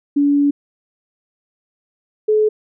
sine tone pair in turn, 286 / 428.5 Hz, D4 / A4, -46 / -46 cents, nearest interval perfect fifth, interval 700 cents, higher second, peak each -11 dBFS, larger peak neither, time 0.16-0.51 / 2.28-2.49 s, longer first, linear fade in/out 10 ms, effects none

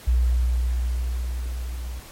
sine tone with level ramp, 61 Hz, B1, 21 cents flat, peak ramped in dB -15 to -29 dBFS, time 0.07-2 s, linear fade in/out 10 ms, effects pink hiss -44 dBFS RMS until 2.11 s + MP3 64 kbps

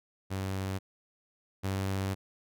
sawtooth tone pair in turn, 95.9 / 96.57 Hz, G2 / G2, -37 / -25 cents, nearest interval unison, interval 12 cents, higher second, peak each -28 / -26 dBFS, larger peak second, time 0.3-0.79 / 1.63-2.15 s, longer second, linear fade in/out 20 ms, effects none

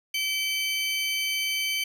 35% pulse tone pair together, 2303 / 3074 Hz, D7 / G7, -34 / -35 cents, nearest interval perfect fourth, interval 499 cents, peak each -26 / -27 dBFS, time 0.14-1.84 s, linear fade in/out 5 ms, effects none

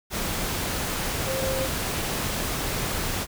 sine tone in noise, 529 Hz, C5, 19 cents sharp, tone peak -27 dBFS, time 1.25-1.69 s, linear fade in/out 50 ms, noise pink, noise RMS -28 dBFS, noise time 0.1-3.27 s, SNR -2 dB, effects none

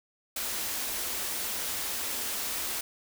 white band-stop noise, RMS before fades -33 dBFS, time 0.36-2.81 s, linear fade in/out 5 ms, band 100 to 180 Hz, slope 96 dB/octave, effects none

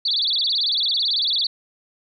sine tone with vibrato, 3951 Hz, B7, in tune, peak -18 dBFS, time 0.05-1.47 s, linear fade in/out 5 ms, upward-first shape sine, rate 18 Hz, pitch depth 280 cents each way, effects none

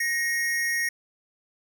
square tone pair together, 1872.7 / 2171 Hz, A#6 / C#7, +7 / -37 cents, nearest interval minor third, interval 256 cents, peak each -25 / -33 dBFS, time 0-0.89 s, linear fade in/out 5 ms, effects none

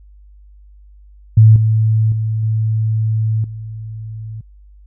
sine tone with level steps, 110 Hz, A2, in tune, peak -3 / -10 / -15 / -13 / -25 dBFS, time 1.37-4.41 s, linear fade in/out 5 ms, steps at 1.56 / 2.12 / 2.43 / 3.44 s, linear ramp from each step 2 ms, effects added 50 Hz sine -40 dBFS peak until 4.86 s

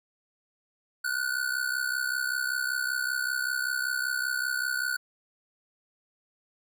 square ring-modulated tone, 1480 Hz, F#6, in tune, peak -25 dBFS, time 1.04-4.97 s, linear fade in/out 10 ms, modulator 32.6 Hz, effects none

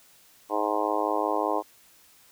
harmonic tone, 105.2 Hz, G#2, 23 cents sharp, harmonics 3 / 4 / 5 / 6 / 7 / 8 / 9 / 10, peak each -32 / -32 / -32 / -32 / -32 / -32 / -32 / -32 dBFS, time 0.49-1.63 s, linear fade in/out 50 ms, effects white hiss -57 dBFS RMS until 2.31 s

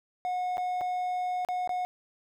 triangle tone with dropouts, 727 Hz, F#5, 31 cents flat, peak -26 dBFS, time 0.25-1.85 s, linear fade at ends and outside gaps 0 ms, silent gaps 0.571-0.58 / 0.81-0.814 / 1.449-1.487 / 1.675-1.693 s, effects none

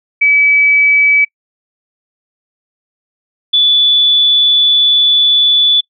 sine tone pair in turn, 2290 / 3462 Hz, D7 / A7, -44 / -29 cents, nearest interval perfect fifth, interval 715 cents, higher second, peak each -6 dBFS, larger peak neither, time 0.21-1.25 / 3.53-5.81 s, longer second, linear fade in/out 10 ms, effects noise-tail reverb RT60 0.1 s tail -24 dB re dry

